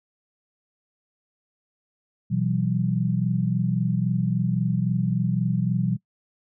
sine tone cluster, 123.9 / 166.3 / 190 Hz, B2 / E3 / F#3, +6 / +16 / +46 cents, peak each -25 dBFS, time 2.3-5.97 s, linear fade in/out 20 ms, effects noise-tail reverb RT60 0.1 s tail -20 dB re dry

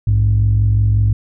sine tone pair together, 58.27 / 103.83 Hz, A#1 / G#2, 0 / 0 cents, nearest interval minor seventh, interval 1000 cents, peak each -15 / -10 dBFS, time 0.07-1.13 s, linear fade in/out 5 ms, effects tanh soft clip ceiling -6 dBFS

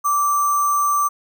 sine tone with sample-and-hold, 1165 Hz, D6, 14 cents flat, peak -15 dBFS, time 0.04-1.09 s, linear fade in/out 20 ms, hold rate 7350 Hz, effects none

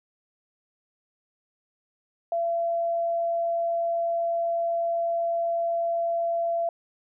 sine tone, 677 Hz, E5, 46 cents sharp, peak -23 dBFS, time 2.32-6.69 s, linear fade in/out 2 ms, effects none

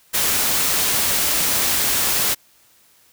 white noise, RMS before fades -19 dBFS, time 0.13-2.35 s, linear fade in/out 20 ms, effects white hiss -55 dBFS RMS until 3.12 s

